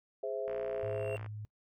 sine chord, Ab augmented, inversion none, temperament equal, 415.3 / 523.3 / 659.3 Hz, Ab4 / C5 / E5, 0 / 0 / 0 cents, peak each -38 dBFS, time 0.23-1.16 s, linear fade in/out 5 ms
click train, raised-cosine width 0.5 ms, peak -32 dBFS, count 48, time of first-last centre 0.48-1.262 s, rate 60.1 Hz
triangle tone with exponential growth, 2745 Hz, F7, 31 cents flat, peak -40 dBFS, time 0.66-1.17 s, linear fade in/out 0 ms, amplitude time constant 110 ms
sine tone, 105.8 Hz, G#2, 33 cents sharp, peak -40 dBFS, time 0.83-1.45 s, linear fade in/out 0 ms
effects noise-tail reverb RT60 0.1 s tail -22 dB re dry

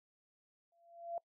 sine tone with exponential growth, 682 Hz, F5, 41 cents flat, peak -35 dBFS, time 0.72-1.18 s, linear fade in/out 2 ms, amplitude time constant 100 ms, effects noise-tail reverb RT60 0.1 s tail -23 dB re dry

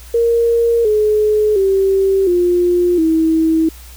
sine tone with pitch steps, 466.2 / 425 / 387.5 / 353.3 / 322.1 Hz, A#4 / G#4 / G4 / F4 / E4, 0 / +40 / -20 / +20 / -40 cents, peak -10 dBFS, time 0.14-3.69 s, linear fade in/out 5 ms, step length 710 ms, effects added 60 Hz sine -35 dBFS peak until 3.96 s + white hiss -41 dBFS RMS until 3.96 s

